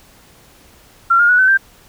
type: tone with pitch steps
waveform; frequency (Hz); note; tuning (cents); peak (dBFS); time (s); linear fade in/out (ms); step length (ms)
sine; 1369 / 1418.1 / 1469 / 1521.6 / 1576.2; F6 / F6 / F#6 / F#6 / G6; -35 / +26 / -13 / +48 / +9; -8; 1.1-1.575; 10; 95
effects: pink hiss -47 dBFS RMS until 1.88 s